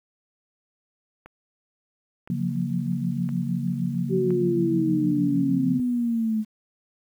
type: click train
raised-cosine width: 0.5 ms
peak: -28 dBFS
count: 4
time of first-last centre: 1.26-4.306 s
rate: 0.985 Hz
type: chord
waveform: sine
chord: Gb major seventh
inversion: second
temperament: equal with one note detuned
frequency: 138.59 / 174.61 / 181.09 / 233.1 Hz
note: Db3 / F3 / Gb3 / Bb3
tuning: 0 / 0 / -37 / 0 cents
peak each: -29 dBFS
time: 2.3-5.8 s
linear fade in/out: 2 ms
type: exponential sweep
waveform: sine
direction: down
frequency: 384.8 to 213.5 Hz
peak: -21 dBFS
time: 4.09-6.45 s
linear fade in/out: 50 ms
effects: 9-bit